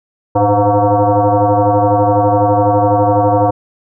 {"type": "tone with frequency modulation", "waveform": "sine", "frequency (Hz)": 108.5, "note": "A2", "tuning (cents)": -24, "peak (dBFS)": -8, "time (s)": [0.35, 3.51], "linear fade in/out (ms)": 10, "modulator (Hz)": 205, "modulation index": 4.1, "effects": []}